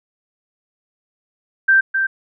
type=tone with echo; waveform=sine; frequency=1568 Hz; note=G6; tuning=in tune; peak=-9 dBFS; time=1.68-1.81 s; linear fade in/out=10 ms; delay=260 ms; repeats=1; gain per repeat=-6 dB; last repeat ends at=2.07 s; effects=none